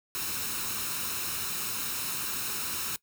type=noise with comb filter; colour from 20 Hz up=white; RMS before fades=-33 dBFS; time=0.15-2.96 s; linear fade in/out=0 ms; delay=0.75 ms; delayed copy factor=+0.55; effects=noise-tail reverb RT60 0.1 s tail -21 dB re dry + high-pass 60 Hz 12 dB/octave